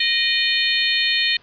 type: harmonic tone with a mistuned harmonic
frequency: 610 Hz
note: D#5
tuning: 34 cents flat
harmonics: 3 / 4 / 5 / 6 / 7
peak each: -23 / -23 / -23 / -23 / -23 dBFS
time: 0-1.37 s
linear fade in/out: 5 ms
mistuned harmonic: 3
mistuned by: +35 cents
effects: pink hiss -52 dBFS RMS until 1.42 s + resampled to 11025 Hz